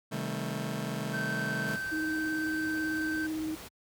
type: chord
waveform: sawtooth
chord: A half-diminished seventh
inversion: first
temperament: just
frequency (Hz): 132 / 158.4 / 198 / 220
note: C3 / Eb3 / G3 / A3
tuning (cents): +16 / +31 / +18 / 0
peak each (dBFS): -34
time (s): 0.11-1.77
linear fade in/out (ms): 20
type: tone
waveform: triangle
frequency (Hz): 1550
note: G6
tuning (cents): -20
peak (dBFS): -31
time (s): 1.13-3.27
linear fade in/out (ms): 10
type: noise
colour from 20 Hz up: pink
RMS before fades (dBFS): -45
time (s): 1.66-3.69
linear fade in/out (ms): 20
type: tone with vibrato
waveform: sine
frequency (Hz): 313.8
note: D#4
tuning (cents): +15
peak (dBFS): -31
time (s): 1.91-3.56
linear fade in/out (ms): 20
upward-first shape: sine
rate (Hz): 18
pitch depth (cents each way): 18
effects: high-pass 60 Hz 12 dB/octave